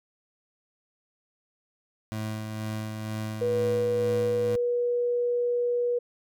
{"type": "tone with tremolo", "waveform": "25% pulse", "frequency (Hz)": 108.6, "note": "A2", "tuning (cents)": -22, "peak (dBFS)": -26, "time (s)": [2.12, 4.56], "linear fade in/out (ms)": 0, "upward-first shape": "sine", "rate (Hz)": 2.1, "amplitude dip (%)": 35}
{"type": "tone", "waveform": "sine", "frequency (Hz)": 483.8, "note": "B4", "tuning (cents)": -36, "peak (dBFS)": -23, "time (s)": [3.41, 5.99], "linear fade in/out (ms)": 10}
{"effects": []}